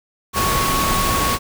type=tone in noise; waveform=sine; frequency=1108.7 Hz; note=C#6; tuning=in tune; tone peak=-20 dBFS; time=0.33-1.39 s; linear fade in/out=50 ms; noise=pink; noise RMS=-20 dBFS; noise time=0.33-1.39 s; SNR=-3 dB; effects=none